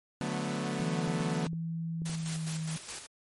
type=chord; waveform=sawtooth; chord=B minor seventh; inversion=first; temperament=equal with one note detuned; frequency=146.83 / 182.77 / 220 / 246.9 Hz; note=D3 / F#3 / A3 / B3; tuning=0 / -21 / 0 / 0 cents; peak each=-33 dBFS; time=0.21-1.47 s; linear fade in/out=0 ms
type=clicks; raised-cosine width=3 ms; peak=-32 dBFS; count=6; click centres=0.802 / 1.077 / 1.203 / 1.532 / 2.019 / 2.096 s
type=tone with pitch glide; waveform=sine; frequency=164.81 to 159.66 Hz; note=E3 to D#3; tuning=0 to +45 cents; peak=-32 dBFS; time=0.81-2.77 s; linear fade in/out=10 ms; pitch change=-55 cents; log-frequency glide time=1.95-2.48 s
type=noise with tremolo; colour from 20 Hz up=white; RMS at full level=-39 dBFS; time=2.05-3.07 s; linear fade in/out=10 ms; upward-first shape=square; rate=4.8 Hz; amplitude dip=55%
effects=MP3 48 kbps